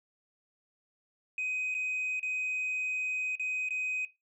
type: tone with dropouts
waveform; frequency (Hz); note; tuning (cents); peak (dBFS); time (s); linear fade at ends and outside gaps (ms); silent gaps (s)
sine; 2512; D#7; +16; -29; 1.38-4.05; 2; 1.743-1.749 / 2.196-2.229 / 3.355-3.396 / 3.688-3.706
effects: noise-tail reverb RT60 0.2 s tail -17 dB re dry + tanh soft clip ceiling -28 dBFS